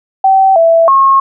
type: tone with pitch steps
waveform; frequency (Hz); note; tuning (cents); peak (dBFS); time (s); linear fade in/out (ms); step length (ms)
sine; 770 / 662 / 1084; G5 / E5 / C#6; -31 / +7 / -39; -4; 0.24-1.2; 5; 320
effects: none